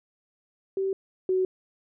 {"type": "tone pair in turn", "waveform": "sine", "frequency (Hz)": [385.9, 373.2], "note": ["G4", "F#4"], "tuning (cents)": [-27, 15], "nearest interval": "minor second", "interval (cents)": 58, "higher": "first", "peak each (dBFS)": [-24, -21], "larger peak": "second", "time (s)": [[0.77, 0.93], [1.29, 1.45]], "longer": "neither", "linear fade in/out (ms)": 2, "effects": []}